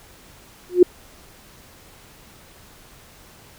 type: tone with exponential growth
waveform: sine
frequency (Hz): 358.1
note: F4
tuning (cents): +43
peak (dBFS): -3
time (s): 0.69-0.83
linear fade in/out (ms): 5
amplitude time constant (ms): 29
effects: pink hiss -48 dBFS RMS until 3.58 s